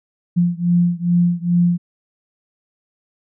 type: beating tone pair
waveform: sine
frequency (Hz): 173.3 / 175.7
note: F3 / F3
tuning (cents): -13 / +11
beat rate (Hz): 2.4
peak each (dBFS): -16 / -17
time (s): 0.36-1.78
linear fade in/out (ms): 20
effects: none